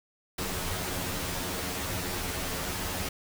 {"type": "noise with comb filter", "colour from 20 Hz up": "pink", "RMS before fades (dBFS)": -33, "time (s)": [0.38, 3.09], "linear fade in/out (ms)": 5, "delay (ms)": 11, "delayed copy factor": 0.85, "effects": []}